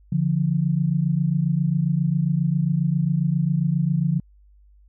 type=tone pair together; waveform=sine; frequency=144.9 / 172.32 Hz; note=D3 / F3; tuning=-23 / -23 cents; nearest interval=minor third; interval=300 cents; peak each=-21 dBFS; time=0.12-4.2 s; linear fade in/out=5 ms; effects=added 50 Hz sine -50 dBFS peak until 4.88 s